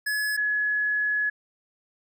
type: tone pair in turn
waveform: square / sine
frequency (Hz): 1700 / 1694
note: G#6 / G#6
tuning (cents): +40 / +34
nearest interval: unison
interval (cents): 6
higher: first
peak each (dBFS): -25 / -22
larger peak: second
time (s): 0.06-0.37 / 0.37-1.3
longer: second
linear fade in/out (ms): 10
effects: none